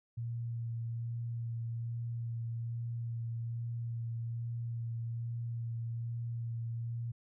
sine tone with vibrato, 116.54 Hz, A#2, in tune, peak -35 dBFS, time 0.17-7.12 s, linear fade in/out 10 ms, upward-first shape sine, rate 1.2 Hz, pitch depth 14 cents each way, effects none

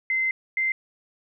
sine tone pair in turn, 2068 / 2081 Hz, C7 / C7, -21 / -10 cents, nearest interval unison, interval 11 cents, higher second, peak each -21 dBFS, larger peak neither, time 0.1-0.31 / 0.57-0.72 s, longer first, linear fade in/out 2 ms, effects none

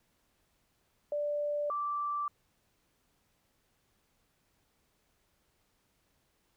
sine tone pair in turn, 587.3 / 1169.2 Hz, D5 / D6, 0 / -8 cents, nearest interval octave, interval 1192 cents, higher second, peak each -30 / -31 dBFS, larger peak first, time 1.12-1.7 / 1.7-2.28 s, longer neither, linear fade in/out 2 ms, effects pink hiss -74 dBFS RMS until 6.56 s

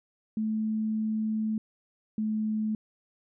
sine tone pair in turn, 217.7 / 216.1 Hz, A3 / A3, -18 / -31 cents, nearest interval unison, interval 13 cents, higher first, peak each -26 dBFS, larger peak neither, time 0.37-1.58 / 2.18-2.75 s, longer first, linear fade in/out 2 ms, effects none

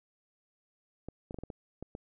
clicks, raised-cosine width 2 ms, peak -27 dBFS, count 8, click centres 1.086 / 1.309 / 1.344 / 1.387 / 1.436 / 1.502 / 1.826 / 1.951 s, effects none

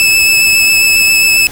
sawtooth tone with vibrato, 2613 Hz, E7, 16 cents flat, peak -3 dBFS, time 0-1.47 s, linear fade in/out 0 ms, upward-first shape sine, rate 7.4 Hz, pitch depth 13 cents each way, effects pink hiss -29 dBFS RMS until 1.51 s

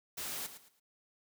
white noise with echo, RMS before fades -40 dBFS, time 0.17-0.47 s, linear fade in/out 10 ms, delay 110 ms, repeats 3, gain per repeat -11 dB, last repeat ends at 0.8 s, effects none

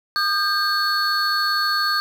triangle tone cluster, 1221 / 1588 / 4408 Hz, D#6 / G6 / C#8, -33 / +22 / -11 cents, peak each -21 dBFS, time 0.16-2 s, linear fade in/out 0 ms, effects 7-bit

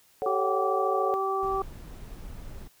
sine chord, F# minor, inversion first, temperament equal, 440 / 554.4 / 740 Hz, A4 / C#5 / F#5, 0 / 0 / 0 cents, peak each -31 dBFS, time 0.22-1.14 s, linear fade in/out 0 ms
harmonic tone, 387 Hz, G4, 22 cents flat, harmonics 1 / 2 / 3, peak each -29 / -31 / -29 dBFS, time 0.26-1.62 s, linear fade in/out 2 ms
brown noise, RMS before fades -41 dBFS, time 1.42-2.68 s, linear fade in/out 10 ms
effects white hiss -61 dBFS RMS until 2.8 s

